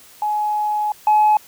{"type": "tone pair in turn", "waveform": "sine", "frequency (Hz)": [843, 849.8], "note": ["G#5", "G#5"], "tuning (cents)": [26, 40], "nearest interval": "unison", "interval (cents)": 14, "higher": "second", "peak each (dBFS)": [-17, -9], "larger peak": "second", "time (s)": [[0.22, 0.92], [1.07, 1.37]], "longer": "first", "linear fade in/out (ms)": 2, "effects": ["tanh soft clip ceiling -8 dBFS", "white hiss -46 dBFS RMS until 1.47 s"]}